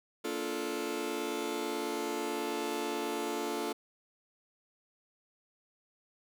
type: chord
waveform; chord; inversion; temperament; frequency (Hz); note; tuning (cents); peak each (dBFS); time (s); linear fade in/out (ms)
sawtooth; Bb major seventh; none; just; 233.1 / 291.4 / 349.6 / 437; Bb3 / D4 / F4 / A4; 0 / -13 / +2 / -12; -39 / -35 / -34 / -33; 0.24-3.73; 10
effects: none